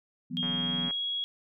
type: chord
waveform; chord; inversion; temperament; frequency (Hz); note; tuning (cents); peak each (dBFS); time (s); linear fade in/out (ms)
sine; E suspended second; none; equal; 164.81 / 185 / 246.9; E3 / F#3 / B3; 0 / 0 / 0; -37 / -37 / -35; 0.3-0.9; 20
type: tone with pitch glide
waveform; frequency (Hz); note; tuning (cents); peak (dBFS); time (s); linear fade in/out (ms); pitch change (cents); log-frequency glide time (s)
sine; 3246 to 3322; G#7 to G#7; -40 to 0; -29; 0.37-1.24; 0; +40; 0.5-1.04
type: click train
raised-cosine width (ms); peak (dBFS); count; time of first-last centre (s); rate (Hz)
0.5; -27; 68; 0.43-0.909; 140
effects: none